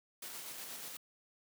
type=noise with tremolo; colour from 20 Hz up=white; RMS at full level=-45 dBFS; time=0.22-0.97 s; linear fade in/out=5 ms; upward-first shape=square; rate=8.3 Hz; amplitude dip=25%; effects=high-pass 150 Hz 12 dB/octave